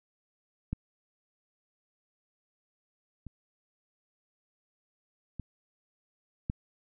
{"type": "clicks", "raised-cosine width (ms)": 5, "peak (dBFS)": [-19, -30, -25, -18], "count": 4, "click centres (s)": [0.73, 3.267, 5.397, 6.499], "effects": []}